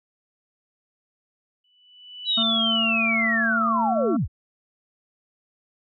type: tone with exponential growth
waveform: sine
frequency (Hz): 2973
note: F#7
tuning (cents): +8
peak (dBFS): -24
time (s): 1.64-2.43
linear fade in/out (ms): 5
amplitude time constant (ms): 170
type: linear sweep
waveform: sine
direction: down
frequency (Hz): 3951 to 34.77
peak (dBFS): -20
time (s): 2.25-4.28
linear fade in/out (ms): 50
type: harmonic tone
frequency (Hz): 225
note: A3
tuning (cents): +39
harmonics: 1 / 3 / 5 / 6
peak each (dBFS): -25 / -31 / -36 / -33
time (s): 2.37-4.17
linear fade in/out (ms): 10
effects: none